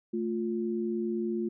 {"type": "tone pair together", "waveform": "sine", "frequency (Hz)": [221.2, 351.1], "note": ["A3", "F4"], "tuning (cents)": [9, 9], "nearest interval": "minor sixth", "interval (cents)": 800, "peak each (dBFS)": [-31, -31], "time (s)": [0.13, 1.49], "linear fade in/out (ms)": 10, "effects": []}